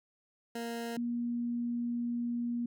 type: tone pair in turn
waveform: 20% pulse / sine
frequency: 233.1 / 238.4 Hz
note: A#3 / A#3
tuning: 0 / +39 cents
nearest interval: unison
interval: 39 cents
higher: second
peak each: -31 / -31 dBFS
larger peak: neither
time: 0.55-0.97 / 0.97-2.66 s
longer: second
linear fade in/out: 5 ms
effects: none